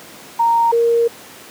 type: tone pair in turn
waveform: sine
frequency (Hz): 928 / 466.6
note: A#5 / A#4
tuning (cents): -8 / +2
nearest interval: octave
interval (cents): 1190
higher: first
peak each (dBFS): -11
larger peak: neither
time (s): 0.39-0.72 / 0.72-1.08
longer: second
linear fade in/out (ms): 10
effects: pink hiss -38 dBFS RMS until 1.5 s + high-pass 200 Hz 12 dB/octave